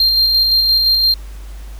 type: tone with tremolo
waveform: triangle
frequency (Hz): 4186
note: C8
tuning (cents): 0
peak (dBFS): -8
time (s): 0-1.14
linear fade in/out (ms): 2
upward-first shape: square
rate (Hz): 5.8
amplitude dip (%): 25
effects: added 50 Hz sine -28 dBFS peak until 1.79 s + pink hiss -44 dBFS RMS until 1.79 s